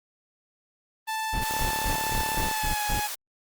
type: tone with pitch glide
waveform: sawtooth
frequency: 880 to 838.3 Hz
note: A5 to G#5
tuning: 0 to +16 cents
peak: -24 dBFS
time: 1.07-3.08 s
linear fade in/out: 20 ms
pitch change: -84 cents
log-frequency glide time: 2.47-2.82 s
type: noise bursts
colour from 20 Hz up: brown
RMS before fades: -29 dBFS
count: 7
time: 1.33-3 s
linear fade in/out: 5 ms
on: 110 ms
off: 150 ms
type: high-pass noise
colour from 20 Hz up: white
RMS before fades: -34 dBFS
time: 1.42-3.15 s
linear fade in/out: 5 ms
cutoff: 470 Hz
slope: 24 dB/octave
type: click train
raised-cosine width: 1 ms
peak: -20 dBFS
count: 37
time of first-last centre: 1.51-2.513 s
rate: 35.9 Hz
effects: Opus 24 kbps